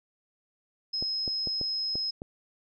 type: tone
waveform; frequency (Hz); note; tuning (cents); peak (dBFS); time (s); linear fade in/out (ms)
sine; 5130; E8; -48; -28; 0.93-2.11; 10
type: clicks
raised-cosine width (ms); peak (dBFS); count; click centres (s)
2; -24; 6; 1.025 / 1.278 / 1.473 / 1.613 / 1.955 / 2.219
effects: none